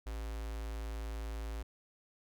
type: tone with notch filter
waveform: square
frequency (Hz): 55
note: A1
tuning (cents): 0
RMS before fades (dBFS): -40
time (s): 0.06-1.63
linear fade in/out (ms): 10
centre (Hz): 180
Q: 1.4
effects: none